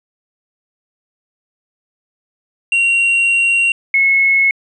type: tone pair in turn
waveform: triangle / sine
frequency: 2752 / 2184 Hz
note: F7 / C#7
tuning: -26 / -26 cents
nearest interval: major third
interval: 400 cents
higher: first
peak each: -9 dBFS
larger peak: neither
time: 2.72-3.72 / 3.94-4.51 s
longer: first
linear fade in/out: 2 ms
effects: resampled to 22050 Hz